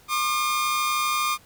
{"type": "tone pair together", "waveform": "sawtooth", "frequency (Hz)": [1075.4, 1208], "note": ["C6", "D6"], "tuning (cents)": [47, 48], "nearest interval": "major second", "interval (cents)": 201, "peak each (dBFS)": [-26, -19], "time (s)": [0.08, 1.38], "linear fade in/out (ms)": 50, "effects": ["pink hiss -54 dBFS RMS until 1.45 s"]}